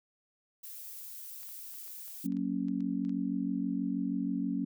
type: noise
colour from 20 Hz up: violet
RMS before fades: -45 dBFS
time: 0.63-2.27 s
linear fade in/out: 10 ms
type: clicks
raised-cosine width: 0.2 ms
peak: -40 dBFS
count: 11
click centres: 1.431 / 1.49 / 1.741 / 1.879 / 2.08 / 2.322 / 2.369 / 2.684 / 2.806 / 3.05 / 3.094 s
type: chord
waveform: sine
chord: F# major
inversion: none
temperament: just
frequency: 185 / 231.2 / 277.5 Hz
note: F#3 / A#3 / C#4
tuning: 0 / -14 / +2 cents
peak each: -35 / -35 / -33 dBFS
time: 2.24-4.65 s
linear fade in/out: 10 ms
effects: none